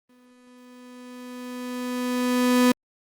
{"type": "tone with exponential growth", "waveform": "35% pulse", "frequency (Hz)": 248.8, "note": "B3", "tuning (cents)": 13, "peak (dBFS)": -13, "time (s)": [0.09, 2.72], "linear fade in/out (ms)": 5, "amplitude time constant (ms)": 570, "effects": ["Opus 32 kbps"]}